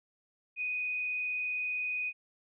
sine tone with frequency modulation, 2489 Hz, D#7, in tune, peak -31 dBFS, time 0.56-2.13 s, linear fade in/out 50 ms, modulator 35.6 Hz, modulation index 0.68, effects none

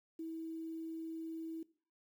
sine tone with quantisation, 324.4 Hz, E4, 28 cents flat, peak -40 dBFS, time 0.19-1.63 s, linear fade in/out 5 ms, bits 11, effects noise-tail reverb RT60 0.4 s tail -19 dB re dry

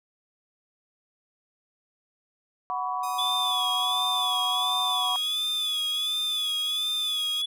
sine chord, F# suspended fourth, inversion none, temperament equal with one note detuned, 740 / 987.8 / 1128.1 Hz, F#5 / B5 / C#6, 0 / 0 / +30 cents, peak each -31 dBFS, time 2.7-5.16 s, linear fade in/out 0 ms
5% pulse tone, 1244.5 Hz, D#6, in tune, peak -26 dBFS, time 3.03-7.42 s, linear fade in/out 5 ms
triangle tone with vibrato, 3438 Hz, A7, 41 cents flat, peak -24 dBFS, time 3.18-7.46 s, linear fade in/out 10 ms, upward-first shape sine, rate 1.4 Hz, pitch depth 74 cents each way
effects none

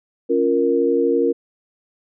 sine chord, Bb minor, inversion first, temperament equal, 277.2 / 349.2 / 466.2 Hz, Db4 / F4 / Bb4, 0 / 0 / 0 cents, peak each -21 / -20 / -17 dBFS, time 0.29-1.33 s, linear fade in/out 20 ms, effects none

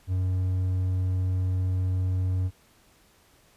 triangle tone, 92.5 Hz, F#2, in tune, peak -21 dBFS, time 0.07-2.51 s, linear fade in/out 50 ms, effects pink hiss -60 dBFS RMS until 3.56 s + resampled to 32000 Hz

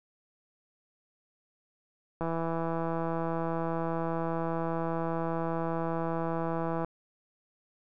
click train, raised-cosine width 1 ms, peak -19 dBFS, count 766, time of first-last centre 2.21-6.846 s, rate 165 Hz, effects none

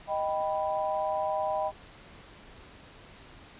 sine chord, Eb augmented, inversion none, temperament equal, 622.3 / 784 / 987.8 Hz, Eb5 / G5 / B5, 0 / 0 / 0 cents, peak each -30 / -31 / -34 dBFS, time 0.07-1.72 s, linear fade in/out 50 ms, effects pink hiss -51 dBFS RMS until 3.59 s + resampled to 8000 Hz

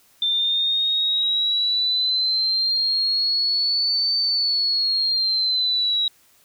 sine linear two-way sweep, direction up then down, 3565 to 4563 to 3849 Hz, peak -18 dBFS, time 0.22-6.08 s, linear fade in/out 2 ms, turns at 4.17 s, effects white hiss -57 dBFS RMS until 6.44 s

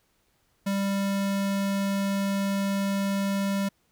square tone, 197.4 Hz, G3, 12 cents sharp, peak -25 dBFS, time 0.66-3.69 s, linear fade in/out 10 ms, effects pink hiss -69 dBFS RMS until 3.91 s

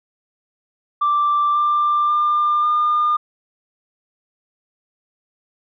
sine tone with pitch steps, 1174.7 / 1186.3 / 1198 / 1209.8 Hz, D6 / D6 / D6 / D#6, 0 / +17 / +34 / -49 cents, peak -13 dBFS, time 1.01-3.17 s, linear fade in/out 10 ms, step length 540 ms, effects tanh soft clip ceiling -11 dBFS

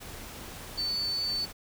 sine tone in noise, 4502 Hz, C#8, 26 cents sharp, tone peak -28 dBFS, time 0.77-1.46 s, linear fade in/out 20 ms, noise pink, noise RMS -43 dBFS, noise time 0-1.53 s, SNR +12 dB, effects none

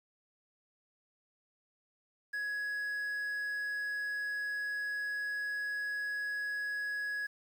triangle tone with quantisation, 1674 Hz, G#6, 13 cents sharp, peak -32 dBFS, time 2.33-7.27 s, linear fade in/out 10 ms, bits 10, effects none

